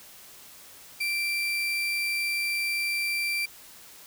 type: tone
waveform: 35% pulse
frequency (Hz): 2351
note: D7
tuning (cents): +1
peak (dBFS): -24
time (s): 1-3.46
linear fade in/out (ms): 10
effects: white hiss -49 dBFS RMS until 4.06 s